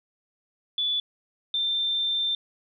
sine tone pair in turn, 3459 / 3575 Hz, A7 / A7, -30 / +27 cents, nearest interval minor second, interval 57 cents, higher second, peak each -23 dBFS, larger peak neither, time 0.78-1 / 1.54-2.35 s, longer second, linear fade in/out 2 ms, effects none

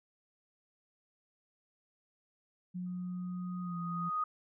sine tone with pitch glide, 180.3 to 171.56 Hz, F#3 to F3, -45 to -31 cents, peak -36 dBFS, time 2.74-4.1 s, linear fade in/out 20 ms, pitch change -86 cents, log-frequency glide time 3.62-3.77 s
sine tone with exponential growth, 1244.5 Hz, D#6, in tune, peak -29 dBFS, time 2.86-4.24 s, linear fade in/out 5 ms, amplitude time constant 300 ms
effects none

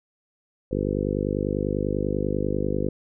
harmonic tone, 50.1 Hz, G1, 38 cents sharp, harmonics 1 / 2 / 3 / 4 / 5 / 6 / 7 / 8 / 9 / 10, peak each -32 / -32 / -32 / -32 / -32 / -32 / -32 / -32 / -32 / -32 dBFS, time 0.71-2.89 s, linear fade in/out 5 ms, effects none

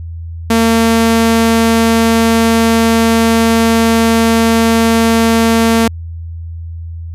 sawtooth tone, 227.6 Hz, A#3, 41 cents flat, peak -4 dBFS, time 0.5-5.88 s, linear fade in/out 5 ms, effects added 83 Hz sine -22 dBFS peak until 7.14 s + resampled to 32000 Hz

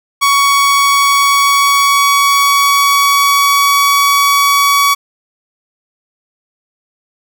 sawtooth tone with pitch glide, 1121 to 1130.1 Hz, C#6 to C#6, +19 to +33 cents, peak -4 dBFS, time 0.21-4.95 s, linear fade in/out 20 ms, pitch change +14 cents, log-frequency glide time 0.56-4.02 s, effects none

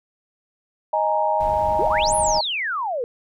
sine chord, D# suspended fourth, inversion none, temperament equal, 622.3 / 830.6 / 932.3 Hz, D#5 / G#5 / A#5, 0 / 0 / 0 cents, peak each -22 dBFS, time 0.93-2.41 s, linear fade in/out 5 ms
brown noise, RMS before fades -32 dBFS, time 1.4-2.39 s, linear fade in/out 5 ms
sine exponential two-way sweep, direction up then down, 322.7 to 10990 to 454.8 Hz, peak -22 dBFS, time 1.79-3.04 s, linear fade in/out 0 ms, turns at 2.15 s
effects none

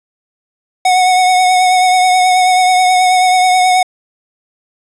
square tone with vibrato, 736 Hz, F#5, 9 cents flat, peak -8 dBFS, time 0.85-3.83 s, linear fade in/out 5 ms, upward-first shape triangle, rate 9.3 Hz, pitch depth 27 cents each way, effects resampled to 24000 Hz + 7-bit

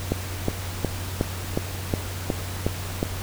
click train, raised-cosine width 2 ms, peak -8 dBFS, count 9, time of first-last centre 0.12-3.029 s, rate 2.75 Hz, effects added 92 Hz sine -31 dBFS peak until 3.22 s + pink hiss -35 dBFS RMS until 3.22 s

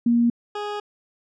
sine / 20% pulse tone pair in turn, 236.2 / 414.8 Hz, A#3 / G#4, +23 / -2 cents, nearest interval minor seventh, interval 975 cents, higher second, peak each -15 / -22 dBFS, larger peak first, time 0.06-0.3 / 0.55-0.8 s, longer second, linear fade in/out 5 ms, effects low-pass 4000 Hz 12 dB/octave

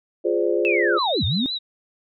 sine chord, D half-diminished seventh, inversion first, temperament equal with one note detuned, 349.2 / 415.3 / 517.2 / 587.3 Hz, F4 / Ab4 / C5 / D5, 0 / 0 / -20 / 0 cents, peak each -22 / -23 / -24 / -27 dBFS, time 0.24-0.99 s, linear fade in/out 20 ms
sine linear two-way sweep, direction down then up, 2685 to 76.3 to 278 Hz, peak -20 dBFS, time 0.65-1.46 s, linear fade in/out 0 ms, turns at 1.24 s
sine tone with vibrato, 3831 Hz, A#7, 47 cents sharp, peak -24 dBFS, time 0.97-1.59 s, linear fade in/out 20 ms, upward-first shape triangle, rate 5.8 Hz, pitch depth 110 cents each way
effects none

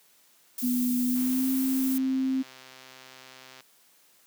violet noise, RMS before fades -34 dBFS, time 0.58-1.98 s, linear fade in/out 2 ms
sine tone with pitch glide, 246.9 to 263.1 Hz, B3 to C4, 0 to +10 cents, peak -23 dBFS, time 0.62-2.43 s, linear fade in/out 20 ms, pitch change +110 cents, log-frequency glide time 1.06-1.52 s
click train, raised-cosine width 0.2 ms, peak -30 dBFS, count 319, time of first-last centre 1.16-3.606 s, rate 130 Hz
effects white hiss -61 dBFS RMS until 4.26 s + high-pass 150 Hz 12 dB/octave

